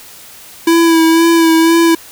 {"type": "tone with vibrato", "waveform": "square", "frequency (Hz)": 329.6, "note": "E4", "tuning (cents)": 0, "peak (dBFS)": -7, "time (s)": [0.67, 1.95], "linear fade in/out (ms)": 5, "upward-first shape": "sine", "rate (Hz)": 2, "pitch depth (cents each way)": 27, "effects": ["white hiss -36 dBFS RMS until 2.11 s"]}